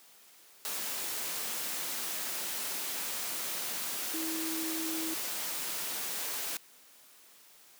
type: tone in noise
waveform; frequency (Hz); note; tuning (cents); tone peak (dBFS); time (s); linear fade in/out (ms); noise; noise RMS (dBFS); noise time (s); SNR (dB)
sine; 322.2; E4; -39; -35; 4.14-5.14; 0; white; -36; 0.65-6.57; -2
effects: white hiss -58 dBFS RMS until 7.79 s + high-pass 200 Hz 12 dB/octave